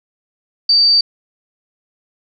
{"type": "tone", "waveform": "sine", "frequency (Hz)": 4625, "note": "D8", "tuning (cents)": -27, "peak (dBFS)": -8, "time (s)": [0.69, 1.01], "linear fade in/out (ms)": 5, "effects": []}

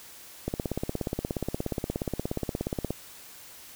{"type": "click train", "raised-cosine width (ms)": 2, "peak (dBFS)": -15, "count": 42, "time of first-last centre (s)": [0.48, 2.906], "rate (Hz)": 16.9, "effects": ["white hiss -48 dBFS RMS until 3.75 s"]}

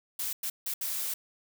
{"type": "noise bursts at uneven times", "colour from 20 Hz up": "blue", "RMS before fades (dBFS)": -33, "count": 4, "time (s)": [[0.19, 0.33], [0.43, 0.5], [0.66, 0.74], [0.81, 1.14]], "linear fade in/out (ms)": 5, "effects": []}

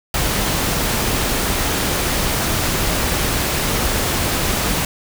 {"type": "noise", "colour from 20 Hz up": "pink", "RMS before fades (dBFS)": -19, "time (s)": [0.14, 4.85], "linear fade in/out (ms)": 2, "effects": []}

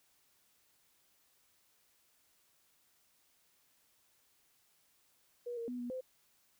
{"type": "tone with pitch steps", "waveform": "sine", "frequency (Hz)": [482.5, 464.1, 247.2, 242.6, 515], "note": ["B4", "A#4", "B3", "B3", "C5"], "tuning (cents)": [-40, -8, 2, -31, -28], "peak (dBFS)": -38, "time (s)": [5.46, 6.01], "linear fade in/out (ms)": 10, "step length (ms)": 110, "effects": ["white hiss -72 dBFS RMS until 6.59 s"]}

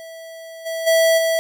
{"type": "tone with level steps", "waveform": "square", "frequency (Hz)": 655, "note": "E5", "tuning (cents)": -11, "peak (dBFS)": [-35, -24, -13, -17], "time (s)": [0, 1.39], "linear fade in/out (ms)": 0, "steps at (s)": [0.65, 0.86, 1.17], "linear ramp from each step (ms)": 20, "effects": []}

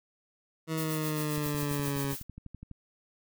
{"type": "exponential sweep", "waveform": "20% pulse", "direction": "down", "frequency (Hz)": [161, 137.7], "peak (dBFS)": -25, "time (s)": [0.67, 2.16], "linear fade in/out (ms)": 50}
{"type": "noise with tremolo", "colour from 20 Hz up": "blue", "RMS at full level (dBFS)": -38, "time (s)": [0.77, 2.23], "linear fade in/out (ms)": 10, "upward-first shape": "sine", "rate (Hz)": 7.5, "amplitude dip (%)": 65}
{"type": "click train", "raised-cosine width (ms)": 5, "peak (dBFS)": -31, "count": 17, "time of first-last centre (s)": [1.38, 2.713], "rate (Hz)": 12}
{"effects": []}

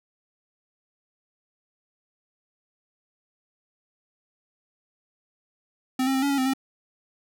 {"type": "tone with pitch steps", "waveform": "square", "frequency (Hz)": [258.7, 267.7, 264.2, 281.9, 278.1, 259.9, 267], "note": ["C4", "C4", "C4", "C#4", "C#4", "C4", "C4"], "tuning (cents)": [-19, 40, 17, 29, 6, -11, 35], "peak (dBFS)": -22, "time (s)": [5.99, 6.536], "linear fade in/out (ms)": 5, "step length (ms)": 78, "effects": []}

